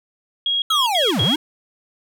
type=tone bursts; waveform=sine; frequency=3288 Hz; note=G#7; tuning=18 cents flat; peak=-17 dBFS; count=4; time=0.46-1.352 s; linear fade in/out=2 ms; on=160 ms; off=84 ms
type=linear two-way sweep; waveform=square; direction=down then up; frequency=1332 to 92.1 to 327.9 Hz; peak=-19 dBFS; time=0.7-1.36 s; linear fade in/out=5 ms; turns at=1.22 s
effects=none